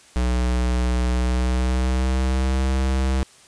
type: tone with pitch glide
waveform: square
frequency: 61.6 to 65.64 Hz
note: B1 to C2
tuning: -4 to +6 cents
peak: -19 dBFS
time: 0.16-3.23 s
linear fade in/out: 0 ms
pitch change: +110 cents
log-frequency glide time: 1.1-2.63 s
effects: white hiss -50 dBFS RMS until 3.47 s + resampled to 22050 Hz